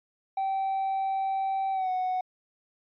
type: tone with pitch glide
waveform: triangle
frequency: 774 to 739.9 Hz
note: G5 to F#5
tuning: -22 to 0 cents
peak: -23 dBFS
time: 0.37-2.21 s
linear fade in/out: 5 ms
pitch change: -78 cents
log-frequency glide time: 1.72-1.9 s
effects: tanh soft clip ceiling -21 dBFS + resampled to 11025 Hz